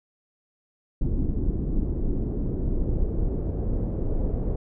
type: noise with low-pass filter sweep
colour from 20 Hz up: brown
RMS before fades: -25 dBFS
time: 1.01-4.56 s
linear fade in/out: 5 ms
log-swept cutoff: 310 to 480 Hz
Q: 1.6
effects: none